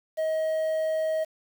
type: tone with quantisation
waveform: triangle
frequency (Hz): 633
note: D#5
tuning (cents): +30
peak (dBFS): -22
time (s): 0.17-1.25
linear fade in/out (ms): 20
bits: 8
effects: none